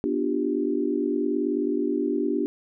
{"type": "chord", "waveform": "sine", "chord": "G dominant seventh", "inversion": "first", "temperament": "just", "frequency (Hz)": [245, 294, 352.8, 392], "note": ["B3", "D4", "F4", "G4"], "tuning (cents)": [-14, 2, 18, 0], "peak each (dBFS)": [-29, -26, -29, -28], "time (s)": [0.04, 2.46], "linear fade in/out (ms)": 0, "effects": []}